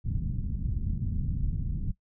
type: low-pass noise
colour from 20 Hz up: pink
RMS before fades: -30 dBFS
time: 0.04-1.92 s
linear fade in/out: 20 ms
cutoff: 180 Hz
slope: 24 dB/octave
effects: noise-tail reverb RT60 0.1 s tail -17 dB re dry